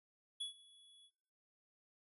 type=tone with ADSR envelope; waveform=square; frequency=3387 Hz; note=G#7; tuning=33 cents sharp; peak=-39 dBFS; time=0.4-1.11 s; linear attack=11 ms; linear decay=120 ms; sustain=-23 dB; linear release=61 ms; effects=noise-tail reverb RT60 0.8 s tail -22 dB re dry + resampled to 32000 Hz